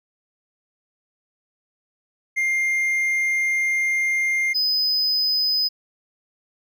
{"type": "tone pair in turn", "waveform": "triangle", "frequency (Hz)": [2110, 5018], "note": ["C7", "D#8"], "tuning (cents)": [14, 14], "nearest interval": "octave + minor third", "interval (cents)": 1500, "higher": "second", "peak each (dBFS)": -17, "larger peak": "neither", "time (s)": [[2.36, 4.54], [4.54, 5.69]], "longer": "first", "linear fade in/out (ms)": 20, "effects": []}